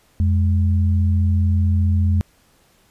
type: tone pair together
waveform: sine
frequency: 87.63 / 207.7 Hz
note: F2 / G#3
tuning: +6 / 0 cents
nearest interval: octave + minor third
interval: 1494 cents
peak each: -14 / -24 dBFS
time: 0.2-2.21 s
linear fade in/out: 0 ms
effects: pink hiss -57 dBFS RMS until 2.9 s + resampled to 32000 Hz